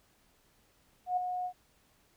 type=tone with ADSR envelope; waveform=sine; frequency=726 Hz; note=F#5; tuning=33 cents flat; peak=-25 dBFS; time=1.06-1.53 s; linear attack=110 ms; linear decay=8 ms; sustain=-7 dB; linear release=73 ms; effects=pink hiss -68 dBFS RMS until 2.16 s